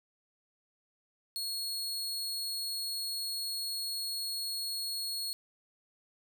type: tone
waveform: sawtooth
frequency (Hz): 4324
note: C#8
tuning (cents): -44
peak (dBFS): -31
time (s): 1.36-5.33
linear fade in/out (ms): 0
effects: none